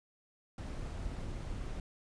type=noise; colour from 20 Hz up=brown; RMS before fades=-40 dBFS; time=0.58-1.8 s; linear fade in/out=2 ms; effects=resampled to 22050 Hz